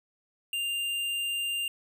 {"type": "tone with hard clipping", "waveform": "triangle", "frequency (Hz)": 2795, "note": "F7", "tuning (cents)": 1, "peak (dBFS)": -30, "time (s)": [0.53, 1.68], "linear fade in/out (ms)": 2, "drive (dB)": 15, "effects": []}